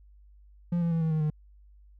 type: tone with pitch steps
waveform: triangle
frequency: 173.2 / 168.85 / 164.62 / 160.49 / 156.46 / 152.53 Hz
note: F3 / E3 / E3 / E3 / D#3 / D#3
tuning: -14 / +42 / -2 / -46 / +10 / -34 cents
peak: -22 dBFS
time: 0.72-1.302 s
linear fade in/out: 5 ms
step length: 97 ms
effects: added 50 Hz sine -52 dBFS peak until 1.99 s